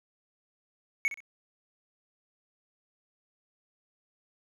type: tone with echo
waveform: triangle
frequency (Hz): 2217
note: C#7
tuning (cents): 0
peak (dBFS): -22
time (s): 1.05-1.08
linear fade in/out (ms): 0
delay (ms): 62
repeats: 2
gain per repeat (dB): -11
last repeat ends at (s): 1.204
effects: none